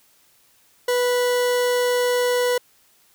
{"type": "tone", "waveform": "40% pulse", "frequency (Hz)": 491.9, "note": "B4", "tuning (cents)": -7, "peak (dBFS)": -17, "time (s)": [0.88, 2.58], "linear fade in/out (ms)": 5, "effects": ["white hiss -58 dBFS RMS until 3.14 s"]}